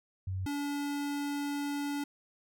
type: tone pair in turn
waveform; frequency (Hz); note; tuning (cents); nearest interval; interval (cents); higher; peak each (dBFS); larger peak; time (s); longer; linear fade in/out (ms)
sine / square; 94.1 / 286.8; F#2 / D4; +30 / -41; octave + perfect fifth; 1929; second; -32 / -33; first; 0.27-0.46 / 0.46-2.04; second; 5
effects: none